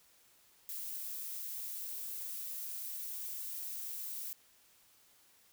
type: noise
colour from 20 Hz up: violet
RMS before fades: -42 dBFS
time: 0.69-4.33 s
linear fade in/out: 0 ms
effects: white hiss -66 dBFS RMS until 5.52 s